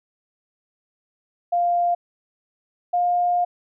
sine tone pair in turn, 698.5 / 707.8 Hz, F5 / F5, 0 / +23 cents, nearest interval unison, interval 23 cents, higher second, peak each -17 dBFS, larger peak neither, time 1.52-1.95 / 2.93-3.45 s, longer second, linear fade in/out 10 ms, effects none

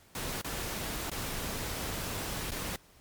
pink noise with dropouts, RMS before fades -36 dBFS, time 0.15-2.76 s, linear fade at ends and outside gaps 2 ms, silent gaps 0.415-0.445 / 1.098-1.115 / 2.507-2.517 s, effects pink hiss -60 dBFS RMS until 3 s + MP3 96 kbps

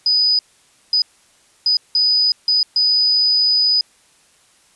sine tone bursts at uneven times, 4978 Hz, D#8, in tune, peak -12 dBFS, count 6, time 0.06-0.39 / 0.93-1.02 / 1.66-1.77 / 1.95-2.32 / 2.48-2.63 / 2.76-3.81 s, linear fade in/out 2 ms, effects white hiss -54 dBFS RMS until 4.75 s + resampled to 24000 Hz

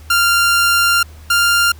sawtooth tone pair in turn, 1391 / 1396.2 Hz, F6 / F6, -7 / -1 cents, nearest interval unison, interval 6 cents, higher second, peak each -7 dBFS, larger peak neither, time 0.1-1.03 / 1.3-1.72 s, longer first, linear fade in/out 5 ms, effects added 77 Hz sine -35 dBFS peak until 1.79 s + pink hiss -46 dBFS RMS until 1.79 s

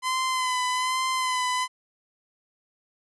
sawtooth tone with vibrato, 1020 Hz, C6, 44 cents flat, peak -20 dBFS, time 0.02-1.68 s, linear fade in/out 50 ms, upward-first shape sine, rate 1.2 Hz, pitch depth 32 cents each way, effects resampled to 24000 Hz

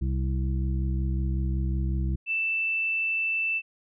harmonic tone, 65.41 Hz, C2, in tune, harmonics 1 / 2 / 3 / 5, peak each -25 / -31 / -35 / -39 dBFS, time 0.01-2.16 s, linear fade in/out 10 ms
sine tone, 2654 Hz, E7, 11 cents sharp, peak -24 dBFS, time 2.26-3.62 s, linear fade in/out 50 ms
effects none

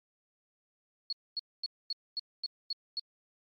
sine tone bursts, 4352 Hz, C#8, 33 cents flat, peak -31 dBFS, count 8, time 1.1-2.996 s, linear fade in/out 2 ms, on 27 ms, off 240 ms, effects MP3 32 kbps

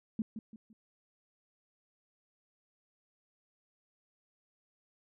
sine tone with echo, 220 Hz, A3, in tune, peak -29 dBFS, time 0.19-0.22 s, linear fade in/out 2 ms, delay 170 ms, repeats 3, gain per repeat -9 dB, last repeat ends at 0.73 s, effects none

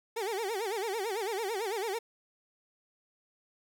30% pulse tone with vibrato, 419.4 Hz, G#4, 17 cents sharp, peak -29 dBFS, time 0.16-1.99 s, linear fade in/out 10 ms, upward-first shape sine, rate 9 Hz, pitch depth 200 cents each way, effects none

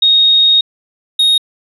sine / triangle tone pair in turn, 3733 / 3733 Hz, A#7 / A#7, +2 / +2 cents, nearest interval unison, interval 0 cents, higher neither, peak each -6 dBFS, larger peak neither, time 0.02-0.61 / 1.19-1.38 s, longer first, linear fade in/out 5 ms, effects resampled to 32000 Hz

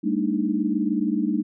sine tone cluster, 199.7 / 226.9 / 293.2 / 312.2 Hz, G3 / A#3 / D4 / D#4, +32 / -47 / -3 / +6 cents, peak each -26 dBFS, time 0.03-1.43 s, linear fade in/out 20 ms, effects none

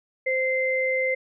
sine tone pair together, 519.8 / 2079 Hz, C5 / C7, -11 / -12 cents, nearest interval 2 octaves, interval 2399 cents, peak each -24 / -24 dBFS, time 0.26-1.15 s, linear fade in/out 10 ms, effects none

